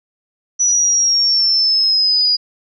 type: exponential sweep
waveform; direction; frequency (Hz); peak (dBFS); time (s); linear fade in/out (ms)
sine; down; 5920 to 4876; -11; 0.59-2.37; 20
effects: none